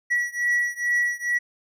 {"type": "beating tone pair", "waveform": "triangle", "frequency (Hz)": [1934, 1936.3], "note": ["B6", "B6"], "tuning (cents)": [-37, -35], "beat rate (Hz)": 2.3, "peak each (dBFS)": [-22, -23], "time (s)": [0.1, 1.39], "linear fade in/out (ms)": 20, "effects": []}